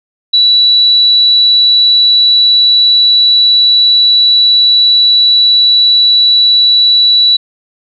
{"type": "tone", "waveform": "sine", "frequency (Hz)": 3939, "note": "B7", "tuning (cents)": -5, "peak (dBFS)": -4, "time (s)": [0.33, 7.37], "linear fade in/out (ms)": 10, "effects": []}